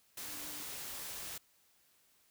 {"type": "tone in noise", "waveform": "sine", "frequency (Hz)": 298.2, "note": "D4", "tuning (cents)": 27, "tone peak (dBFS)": -55, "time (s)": [0.28, 0.63], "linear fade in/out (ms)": 5, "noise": "white", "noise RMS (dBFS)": -44, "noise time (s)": [0.17, 1.38], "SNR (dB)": -14, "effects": ["white hiss -70 dBFS RMS until 2.3 s"]}